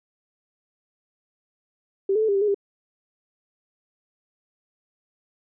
sine tone with pitch steps, 390.6 / 433.4 / 439.4 / 400.5 / 391.9 / 419.5 / 399.5 Hz, G4 / A4 / A4 / G4 / G4 / G#4 / G4, -6 / -26 / -2 / +37 / 0 / +17 / +33 cents, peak -18 dBFS, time 2.09-2.545 s, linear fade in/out 5 ms, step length 65 ms, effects none

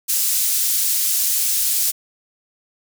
pink high-pass noise, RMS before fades -19 dBFS, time 0.08-1.92 s, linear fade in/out 20 ms, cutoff 7200 Hz, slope 12 dB/octave, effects none

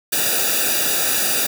white noise with comb filter, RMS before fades -19 dBFS, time 0.12-1.47 s, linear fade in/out 10 ms, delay 0.94 ms, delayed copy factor -0.85, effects none

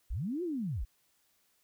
sine linear two-way sweep, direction up then down, 30.87 to 369.9 to 30.87 Hz, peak -32 dBFS, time 0.1-0.85 s, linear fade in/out 10 ms, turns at 0.43 s, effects white hiss -72 dBFS RMS until 1.63 s

